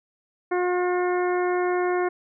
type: harmonic tone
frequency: 358.9 Hz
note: F4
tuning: 47 cents sharp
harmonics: 1 / 2 / 3 / 4 / 5 / 6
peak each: -22 / -28 / -32 / -34 / -36 / -38 dBFS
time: 0.51-2.09 s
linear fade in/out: 10 ms
effects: none